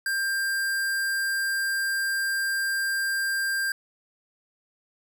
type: tone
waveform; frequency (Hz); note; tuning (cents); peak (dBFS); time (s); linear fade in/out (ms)
square; 1590; G6; +24; -25; 0.06-3.72; 2
effects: none